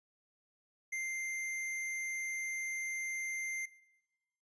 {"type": "tone", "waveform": "square", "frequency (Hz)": 2093, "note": "C7", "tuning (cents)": 0, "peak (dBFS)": -36, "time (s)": [0.92, 3.66], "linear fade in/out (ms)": 10, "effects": ["noise-tail reverb RT60 1.0 s tail -20 dB re dry", "resampled to 22050 Hz"]}